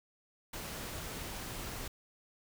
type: noise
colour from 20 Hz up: pink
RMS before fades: -42 dBFS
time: 0.53-1.88 s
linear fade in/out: 5 ms
effects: none